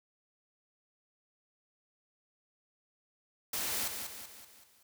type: noise with echo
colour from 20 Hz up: white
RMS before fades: -35 dBFS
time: 3.53-3.88 s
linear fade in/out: 5 ms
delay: 190 ms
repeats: 5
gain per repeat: -6 dB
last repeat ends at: 4.83 s
effects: none